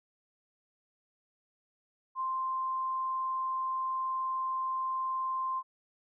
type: tone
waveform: sine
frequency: 1046.5 Hz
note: C6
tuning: in tune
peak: -30 dBFS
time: 2.15-5.63 s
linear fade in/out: 50 ms
effects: none